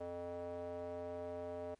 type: tone with band-pass filter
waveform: square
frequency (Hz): 87.31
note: F2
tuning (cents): 0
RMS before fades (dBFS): -44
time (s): 0-1.75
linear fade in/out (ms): 10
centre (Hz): 560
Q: 4.4
effects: pink hiss -75 dBFS RMS until 1.79 s + MP3 48 kbps